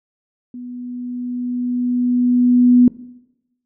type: tone with level ramp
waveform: sine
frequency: 246.3 Hz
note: B3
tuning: 5 cents flat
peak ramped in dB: -29 to -6 dBFS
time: 0.54-2.88 s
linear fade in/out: 2 ms
effects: noise-tail reverb RT60 0.9 s tail -19 dB re dry